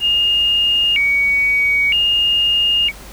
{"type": "tone with vibrato", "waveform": "sine", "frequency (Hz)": 2526, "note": "D#7", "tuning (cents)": 26, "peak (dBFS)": -12, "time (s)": [0, 2.92], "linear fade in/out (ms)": 50, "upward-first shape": "square", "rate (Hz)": 0.52, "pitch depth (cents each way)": 200, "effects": ["added 50 Hz sine -37 dBFS peak until 3.12 s", "pink hiss -38 dBFS RMS until 3.12 s"]}